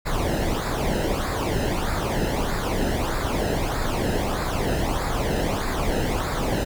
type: noise with flanger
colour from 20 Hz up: brown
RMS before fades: -24 dBFS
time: 0.05-6.65 s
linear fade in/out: 20 ms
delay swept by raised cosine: 0.33 to 0.89 ms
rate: 1.6 Hz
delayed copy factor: -0.7
effects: none